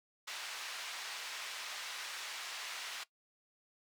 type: band-pass noise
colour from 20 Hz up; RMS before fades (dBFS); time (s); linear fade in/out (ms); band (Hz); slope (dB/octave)
white; -44; 0.27-3.04; 10; 940 to 4300; 12
effects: noise-tail reverb RT60 0.1 s tail -18 dB re dry